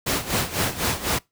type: noise with tremolo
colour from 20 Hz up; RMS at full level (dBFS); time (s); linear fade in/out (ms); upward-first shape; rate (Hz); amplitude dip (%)
pink; -21; 0.06-1.19; 10; sine; 4; 80
effects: noise-tail reverb RT60 0.2 s tail -24 dB re dry + high-pass 60 Hz 12 dB/octave